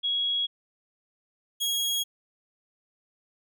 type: tone pair in turn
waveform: sine / sawtooth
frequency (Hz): 3322 / 3303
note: G#7 / G#7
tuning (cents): 0 / -10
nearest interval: unison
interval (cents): 10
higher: first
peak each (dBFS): -24 / -22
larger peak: second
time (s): 0.03-0.47 / 1.6-2.04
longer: neither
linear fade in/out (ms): 20
effects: none